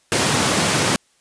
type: high-pass noise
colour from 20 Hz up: pink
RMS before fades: -18 dBFS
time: 0.12-0.96 s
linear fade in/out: 0 ms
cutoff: 110 Hz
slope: 24 dB/octave
effects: white hiss -60 dBFS RMS until 1.2 s + resampled to 22050 Hz